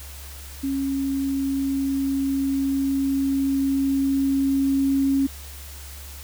sine tone with level ramp, 273.1 Hz, C#4, 26 cents flat, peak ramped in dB -22 to -17 dBFS, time 0.63-5.27 s, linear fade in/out 10 ms, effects added 70 Hz sine -38 dBFS peak until 6.23 s + white hiss -42 dBFS RMS until 6.23 s

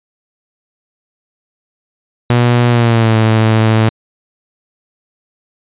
sawtooth tone with pitch glide, 120.8 to 110.77 Hz, B2 to A2, -38 to +12 cents, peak -4 dBFS, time 2.3-3.89 s, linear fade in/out 0 ms, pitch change -150 cents, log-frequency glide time 2.68-3.15 s, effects resampled to 8000 Hz

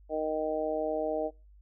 harmonic tone, 155.56 Hz, D#3, in tune, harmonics 2 / 3 / 4 / 5, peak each -37 / -33 / -31 / -38 dBFS, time 0.09-1.31 s, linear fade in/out 50 ms, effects noise-tail reverb RT60 0.3 s tail -25 dB re dry + added 50 Hz sine -53 dBFS peak until 1.61 s

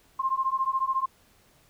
sine beating tone pair, 1053 / 1067 Hz, C6 / C6, +11 / +34 cents, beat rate 14 Hz, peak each -27 dBFS, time 0.19-1.06 s, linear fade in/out 10 ms, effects pink hiss -61 dBFS RMS until 1.69 s

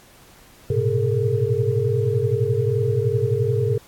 sine tone cluster, 106 / 118.2 / 129.2 / 414.7 / 457.3 Hz, G#2 / A#2 / C3 / G#4 / A#4, +36 / +24 / -21 / -3 / -33 cents, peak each -24 dBFS, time 0.7-3.78 s, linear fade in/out 5 ms, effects pink hiss -50 dBFS RMS until 3.87 s + AAC 64 kbps

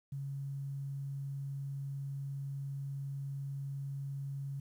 sine tone with quantisation, 138.59 Hz, C#3, in tune, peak -37 dBFS, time 0.12-4.6 s, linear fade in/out 5 ms, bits 11, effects none

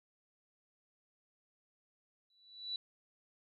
sine tone with exponential growth, 3951 Hz, B7, in tune, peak -34 dBFS, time 2.3-2.76 s, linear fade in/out 2 ms, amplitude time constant 100 ms, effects none

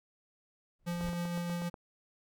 brown noise with exponential growth, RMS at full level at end -37 dBFS, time 0.79-1.1 s, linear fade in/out 2 ms, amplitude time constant 67 ms
square tone with tremolo, 173.3 Hz, F3, 13 cents flat, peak -33 dBFS, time 0.86-1.7 s, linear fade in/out 20 ms, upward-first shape sine, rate 6.4 Hz, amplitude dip 25%
click train, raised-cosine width 1 ms, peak -31 dBFS, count 7, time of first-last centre 1.01-1.742 s, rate 8.2 Hz
effects none

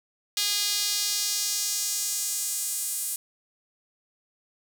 sawtooth tone with high-pass filter sweep, 410 Hz, G#4, 22 cents flat, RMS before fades -28 dBFS, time 0.37-3.16 s, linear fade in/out 2 ms, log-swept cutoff 4000 to 9200 Hz, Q 1.6, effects none

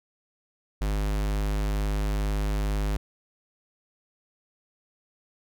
square tone, 51.1 Hz, G#1, 27 cents flat, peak -25 dBFS, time 0.81-2.97 s, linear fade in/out 5 ms, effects none

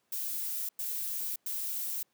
violet noise bursts, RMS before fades -35 dBFS, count 3, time 0.12-2.03 s, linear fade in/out 5 ms, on 570 ms, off 100 ms, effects pink hiss -75 dBFS RMS until 2.13 s + high-pass 200 Hz 12 dB/octave

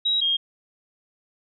sine tone pair in turn, 3840 / 3235 Hz, B7 / G#7, -49 / -46 cents, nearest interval minor third, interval 297 cents, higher first, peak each -19 dBFS, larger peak neither, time 0.05-0.21 / 0.21-0.37 s, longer neither, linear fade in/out 10 ms, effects none

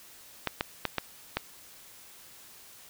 clicks, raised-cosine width 0.3 ms, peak -11 dBFS, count 5, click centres 0.473 / 0.609 / 0.853 / 0.983 / 1.37 s, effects white hiss -52 dBFS RMS until 2.89 s

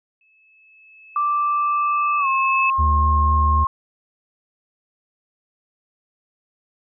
sine tone with exponential growth, 2600 Hz, E7, 24 cents flat, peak -17 dBFS, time 0.21-2.7 s, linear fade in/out 2 ms, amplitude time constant 540 ms
sine tone with pitch glide, 1174.7 to 1071 Hz, D6 to C6, 0 to +40 cents, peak -17 dBFS, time 1.16-3.67 s, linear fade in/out 2 ms, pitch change -160 cents, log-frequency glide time 2.19-2.27 s
triangle tone with vibrato, 75.3 Hz, D2, 44 cents sharp, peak -14 dBFS, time 2.78-3.65 s, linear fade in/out 20 ms, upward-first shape sine, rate 4.1 Hz, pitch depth 10 cents each way
effects none

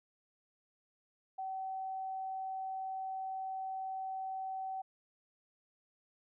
sine tone, 763 Hz, G5, 47 cents flat, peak -37 dBFS, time 1.38-4.82 s, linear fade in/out 10 ms, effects none

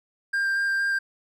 triangle tone with vibrato, 1592 Hz, G6, 26 cents sharp, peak -20 dBFS, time 0.33-0.99 s, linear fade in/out 10 ms, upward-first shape square, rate 4.3 Hz, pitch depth 8 cents each way, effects none

